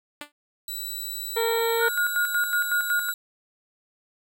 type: tone with exponential decay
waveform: 5% pulse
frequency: 293.7 Hz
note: D4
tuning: in tune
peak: -20 dBFS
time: 0.21-0.32 s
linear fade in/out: 2 ms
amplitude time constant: 22 ms
type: tone with pitch glide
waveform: 5% pulse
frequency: 3951 to 3917 Hz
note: B7 to B7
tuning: 0 to -15 cents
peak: -24 dBFS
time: 0.68-3.14 s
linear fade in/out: 2 ms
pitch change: -15 cents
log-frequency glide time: 1.42-1.98 s
type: harmonic tone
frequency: 460 Hz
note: A#4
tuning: 23 cents flat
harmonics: 1 / 2 / 3 / 4 / 5 / 7 / 8 / 9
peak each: -23 / -29 / -33 / -35 / -37 / -40 / -41 / -42 dBFS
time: 1.36-1.89 s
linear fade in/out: 10 ms
type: tone with tremolo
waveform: sine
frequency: 1438 Hz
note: F#6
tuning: 50 cents flat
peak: -20 dBFS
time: 1.79-3.13 s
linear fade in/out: 50 ms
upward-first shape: square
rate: 5.4 Hz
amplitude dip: 60%
effects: none